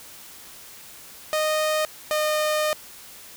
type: tone pair in turn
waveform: sawtooth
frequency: 618 / 611.3 Hz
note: D#5 / D#5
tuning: -12 / -31 cents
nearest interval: unison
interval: 19 cents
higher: first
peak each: -17 / -17 dBFS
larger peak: neither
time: 1.33-1.85 / 2.11-2.73 s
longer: second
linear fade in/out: 0 ms
effects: white hiss -44 dBFS RMS until 3.36 s

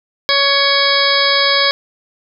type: harmonic tone with a mistuned harmonic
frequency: 559 Hz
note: C#5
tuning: 14 cents sharp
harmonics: 1 / 2 / 3 / 4 / 6 / 7 / 8 / 9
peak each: -19 / -19 / -19 / -19 / -19 / -19 / -19 / -19 dBFS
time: 0.29-1.71 s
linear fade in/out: 0 ms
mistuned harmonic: 6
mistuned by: -31 cents
effects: none

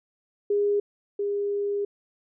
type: tone pair in turn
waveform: sine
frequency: 408.9 / 405.8 Hz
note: G#4 / G#4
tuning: -27 / -40 cents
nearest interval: unison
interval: 13 cents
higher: first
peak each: -20 / -24 dBFS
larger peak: first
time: 0.5-0.8 / 1.19-1.85 s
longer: second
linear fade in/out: 5 ms
effects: none

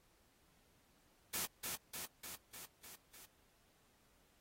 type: noise with echo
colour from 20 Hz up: white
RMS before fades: -40 dBFS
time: 1.33-1.46 s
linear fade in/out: 10 ms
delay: 300 ms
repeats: 6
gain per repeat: -3 dB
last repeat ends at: 3.26 s
effects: pink hiss -73 dBFS RMS until 4.4 s + AAC 48 kbps

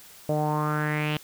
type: tone with low-pass filter sweep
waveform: sawtooth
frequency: 151.2 Hz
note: D#3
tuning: 49 cents flat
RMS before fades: -26 dBFS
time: 0.29-1.17 s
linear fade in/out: 0 ms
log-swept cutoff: 600 to 3100 Hz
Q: 5
effects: white hiss -49 dBFS RMS until 1.23 s

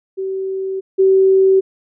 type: tone pair in turn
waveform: sine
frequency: 383 / 383 Hz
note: G4 / G4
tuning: -40 / -40 cents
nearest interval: unison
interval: 0 cents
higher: neither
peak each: -19 / -8 dBFS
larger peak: second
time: 0.17-0.81 / 0.98-1.61 s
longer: first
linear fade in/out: 20 ms
effects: none

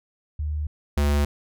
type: tone pair in turn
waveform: sine / square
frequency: 75.3 / 72.38 Hz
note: D2 / D2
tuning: +44 / -25 cents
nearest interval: minor second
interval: 69 cents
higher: first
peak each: -24 / -19 dBFS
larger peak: second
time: 0.39-0.67 / 0.97-1.25 s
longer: neither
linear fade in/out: 5 ms
effects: none

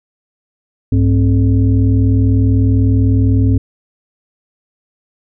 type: tone with frequency modulation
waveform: sine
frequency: 102 Hz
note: G#2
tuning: 31 cents flat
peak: -8 dBFS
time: 0.92-3.58 s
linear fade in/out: 5 ms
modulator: 164 Hz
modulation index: 0.95
effects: none

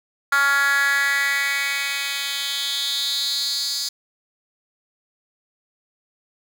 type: tone with high-pass filter sweep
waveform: 10% pulse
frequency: 279.6 Hz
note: C#4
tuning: 15 cents sharp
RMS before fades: -22 dBFS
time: 0.32-3.89 s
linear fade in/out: 5 ms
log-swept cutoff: 1400 to 5000 Hz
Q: 4.4
effects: none

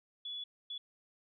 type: tone bursts at uneven times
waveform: sine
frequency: 3416 Hz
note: G#7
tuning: 48 cents sharp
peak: -39 dBFS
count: 2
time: 0.25-0.44 / 0.7-0.78 s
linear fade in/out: 5 ms
effects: none

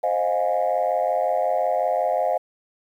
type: chord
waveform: sine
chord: F minor seventh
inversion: second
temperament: equal with one note detuned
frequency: 523.3 / 622.3 / 707.8 / 830.6 Hz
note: C5 / Eb5 / F5 / Ab5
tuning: 0 / 0 / +23 / 0 cents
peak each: -25 / -23 / -22 / -28 dBFS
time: 0.03-2.38 s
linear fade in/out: 10 ms
effects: tanh soft clip ceiling -12 dBFS + 9-bit

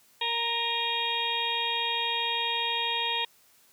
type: harmonic tone with a mistuned harmonic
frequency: 466.2 Hz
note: A#4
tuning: in tune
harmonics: 1 / 2 / 4 / 5 / 6 / 7 / 8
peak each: -40 / -32 / -37 / -35 / -37 / -32 / -32 dBFS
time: 0.21-3.25 s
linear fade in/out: 5 ms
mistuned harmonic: 5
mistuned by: +63 cents
effects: white hiss -61 dBFS RMS until 3.72 s + high-pass 80 Hz 12 dB/octave

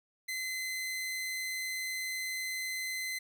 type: tone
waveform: sawtooth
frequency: 2048 Hz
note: C7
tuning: 38 cents flat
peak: -31 dBFS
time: 0.28-3.19 s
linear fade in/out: 10 ms
effects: none

